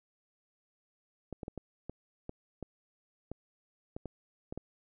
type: clicks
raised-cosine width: 2 ms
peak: -26 dBFS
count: 12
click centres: 1.327 / 1.432 / 1.481 / 1.577 / 1.896 / 2.294 / 2.627 / 3.316 / 3.965 / 4.057 / 4.525 / 4.576 s
effects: none